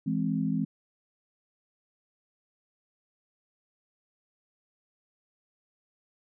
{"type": "chord", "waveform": "sine", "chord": "E augmented", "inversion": "none", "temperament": "equal", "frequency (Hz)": [164.81, 207.7, 261.6], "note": ["E3", "G#3", "B#3"], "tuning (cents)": [0, 0, 0], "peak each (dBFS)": -30, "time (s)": [0.06, 0.65], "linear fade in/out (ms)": 10, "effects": []}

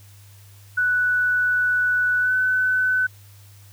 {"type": "tone with pitch glide", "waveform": "sine", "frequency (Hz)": [1482, 1507.9], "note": ["F#6", "F#6"], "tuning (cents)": [2, 32], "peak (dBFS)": -17, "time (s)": [0.77, 3.07], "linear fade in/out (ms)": 10, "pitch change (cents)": 30, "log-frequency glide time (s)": [2.2, 2.33], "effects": ["added 100 Hz sine -45 dBFS peak until 3.72 s", "white hiss -53 dBFS RMS until 3.72 s"]}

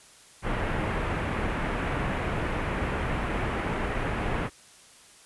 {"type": "low-pass noise", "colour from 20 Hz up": "pink", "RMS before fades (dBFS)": -29, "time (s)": [0.42, 4.5], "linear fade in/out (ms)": 50, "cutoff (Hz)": 2400, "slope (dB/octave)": 24, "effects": ["white hiss -53 dBFS RMS until 5.25 s", "resampled to 24000 Hz"]}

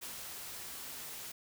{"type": "noise with ADSR envelope", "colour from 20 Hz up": "white", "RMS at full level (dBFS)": -43, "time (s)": [0.01, 1.32], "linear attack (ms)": 24, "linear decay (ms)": 97, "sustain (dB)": -2, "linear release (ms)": 7, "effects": []}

